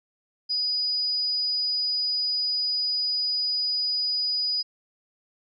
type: tone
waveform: sine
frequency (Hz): 4940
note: D#8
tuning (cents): -13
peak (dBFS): -23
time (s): 0.49-4.63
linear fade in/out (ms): 20
effects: none